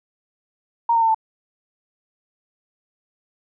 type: tone with pitch steps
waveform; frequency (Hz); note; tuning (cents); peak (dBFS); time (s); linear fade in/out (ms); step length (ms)
sine; 932.3 / 916.3 / 900.5 / 885.1; A#5 / A#5 / A5 / A5; 0 / -30 / +40 / +10; -14; 0.89-1.146; 5; 64
effects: none